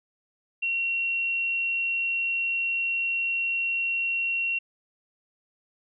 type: tone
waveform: sine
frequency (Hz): 2736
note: F7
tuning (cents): -36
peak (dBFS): -24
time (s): 0.62-4.59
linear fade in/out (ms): 10
effects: none